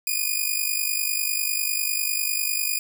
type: tone with amplitude modulation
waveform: 5% pulse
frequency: 2455 Hz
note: D#7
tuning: 24 cents flat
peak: -10 dBFS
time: 0.07-2.79 s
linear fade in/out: 2 ms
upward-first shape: sine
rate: 50 Hz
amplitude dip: 65%
effects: none